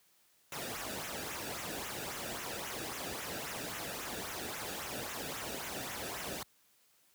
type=noise with flanger; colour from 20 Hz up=pink; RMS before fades=-41 dBFS; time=0.52-6.43 s; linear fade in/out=2 ms; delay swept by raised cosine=0.21 to 0.98 ms; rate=3.7 Hz; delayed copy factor=-0.65; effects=white hiss -69 dBFS RMS until 7.14 s + high-pass 60 Hz 12 dB/octave